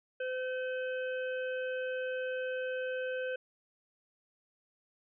harmonic tone, 512 Hz, C5, 38 cents flat, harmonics 1 / 3 / 5 / 6, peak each -34 / -40 / -47 / -53 dBFS, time 0.2-3.36 s, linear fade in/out 5 ms, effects none

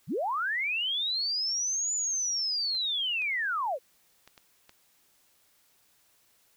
sine linear two-way sweep, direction up then down, 98 to 7040 to 462.1 Hz, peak -27 dBFS, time 0.07-3.79 s, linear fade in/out 50 ms, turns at 1.94 s
clicks, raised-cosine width 0.2 ms, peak -33 dBFS, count 5, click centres 2.749 / 3.22 / 4.276 / 4.378 / 4.694 s
effects white hiss -66 dBFS RMS until 6.56 s

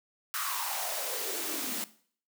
white noise with high-pass filter sweep, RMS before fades -34 dBFS, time 0.34-1.84 s, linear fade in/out 0 ms, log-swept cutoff 1300 to 210 Hz, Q 5.6, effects noise-tail reverb RT60 0.5 s tail -17 dB re dry

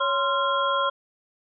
sine tone cluster, 557 / 1046 / 1377 / 3288 Hz, C#5 / C6 / F6 / G#7, +8 / -1 / -25 / -18 cents, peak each -27 / -24 / -26 / -31 dBFS, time 0-0.9 s, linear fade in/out 10 ms, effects none

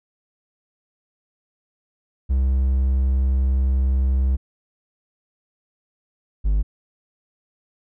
triangle tone pair in turn, 65.7 / 50.6 Hz, C2 / G#1, +8 / -44 cents, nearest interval perfect fourth, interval 452 cents, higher first, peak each -14 dBFS, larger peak neither, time 2.29-4.37 / 6.44-6.63 s, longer first, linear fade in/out 20 ms, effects none

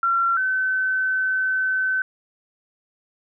sine tone pair in turn, 1366 / 1524.5 Hz, F6 / G6, -39 / -49 cents, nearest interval major second, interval 190 cents, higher second, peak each -17 / -19 dBFS, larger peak first, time 0.03-0.37 / 0.37-2.02 s, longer second, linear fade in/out 2 ms, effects none

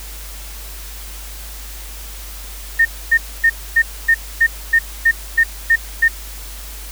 sine tone bursts, 1830 Hz, A#6, 32 cents flat, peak -8 dBFS, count 11, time 2.79-6.083 s, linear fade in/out 10 ms, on 63 ms, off 260 ms, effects added 50 Hz sine -31 dBFS peak until 6.91 s + white hiss -35 dBFS RMS until 6.91 s

